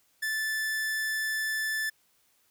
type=tone; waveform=45% pulse; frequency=1752 Hz; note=A6; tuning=8 cents flat; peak=-28 dBFS; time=0.22-1.9 s; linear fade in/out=10 ms; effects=white hiss -68 dBFS RMS until 2.5 s